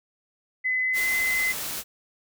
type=tone with pitch glide; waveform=sine; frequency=2022 to 2043 Hz; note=B6 to C7; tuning=+40 to -42 cents; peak=-22 dBFS; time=0.64-1.53 s; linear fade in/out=20 ms; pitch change=+18 cents; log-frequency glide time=0.83-1.1 s
type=noise; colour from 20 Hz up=white; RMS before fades=-32 dBFS; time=0.93-1.84 s; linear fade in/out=50 ms
effects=none